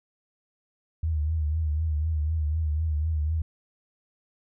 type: tone with vibrato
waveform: sine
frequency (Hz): 77.78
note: D#2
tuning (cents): 0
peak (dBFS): -23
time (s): 1.03-3.42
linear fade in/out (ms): 5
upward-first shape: triangle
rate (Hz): 4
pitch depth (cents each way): 90
effects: none